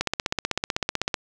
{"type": "click train", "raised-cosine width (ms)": 0.2, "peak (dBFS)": -6, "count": 19, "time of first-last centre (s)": [0.01, 1.142], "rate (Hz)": 15.9, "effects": []}